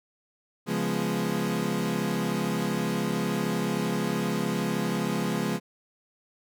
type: chord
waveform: 30% pulse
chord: C# dominant seventh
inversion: none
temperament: equal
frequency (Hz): 138.59 / 174.61 / 207.7 / 246.9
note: C#3 / E#3 / G#3 / B3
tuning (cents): 0 / 0 / 0 / 0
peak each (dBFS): -32 / -28 / -27 / -30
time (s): 0.66-5.6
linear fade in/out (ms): 50
effects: none